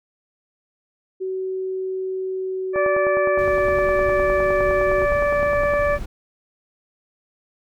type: tone with pitch glide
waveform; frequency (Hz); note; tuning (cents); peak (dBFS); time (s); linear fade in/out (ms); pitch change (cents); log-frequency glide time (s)
sine; 376.8 to 374.2; F#4 to F#4; +32 to +20; -23; 1.2-5.06; 20; -12; 2.32-3.47
type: harmonic tone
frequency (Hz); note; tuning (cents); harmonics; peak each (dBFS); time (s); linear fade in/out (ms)
581; D5; -19; 1 / 2 / 3 / 4; -18 / -25 / -26 / -32; 2.73-5.99; 50
type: click train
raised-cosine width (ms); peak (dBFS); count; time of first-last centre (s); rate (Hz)
1; -16; 30; 2.76-5.737; 9.74
type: noise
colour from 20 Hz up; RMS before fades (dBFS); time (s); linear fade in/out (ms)
brown; -30; 3.38-6.06; 10
effects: none